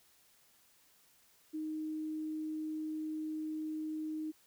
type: tone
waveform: sine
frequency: 311.1 Hz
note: D#4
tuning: in tune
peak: -36 dBFS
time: 1.53-4.32 s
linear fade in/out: 20 ms
effects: white hiss -67 dBFS RMS until 4.46 s